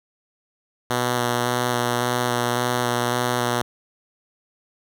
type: tone with vibrato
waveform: 5% pulse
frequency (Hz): 122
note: B2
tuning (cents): -21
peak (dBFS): -9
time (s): 0.9-3.62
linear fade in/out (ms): 5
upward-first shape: square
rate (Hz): 1.8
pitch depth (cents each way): 13
effects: none